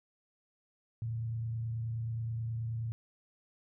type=tone with frequency modulation; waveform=sine; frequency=114.1 Hz; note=A#2; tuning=37 cents flat; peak=-33 dBFS; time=1.02-2.92 s; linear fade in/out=0 ms; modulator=29.4 Hz; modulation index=0.29; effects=none